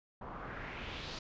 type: noise with low-pass filter sweep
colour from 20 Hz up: pink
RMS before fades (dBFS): -44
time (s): 0.21-1.19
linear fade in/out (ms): 5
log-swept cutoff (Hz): 960 to 4800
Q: 2.3
effects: resampled to 16000 Hz